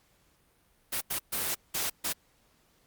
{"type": "noise bursts at uneven times", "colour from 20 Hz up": "white", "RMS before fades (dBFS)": -31, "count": 5, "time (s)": [[0.92, 1.01], [1.1, 1.19], [1.32, 1.55], [1.74, 1.9], [2.04, 2.13]], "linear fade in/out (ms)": 10, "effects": ["pink hiss -67 dBFS RMS until 2.86 s", "Opus 48 kbps"]}